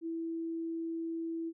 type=tone; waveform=sine; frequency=329.6 Hz; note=E4; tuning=in tune; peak=-34 dBFS; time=0.01-1.53 s; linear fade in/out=50 ms; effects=none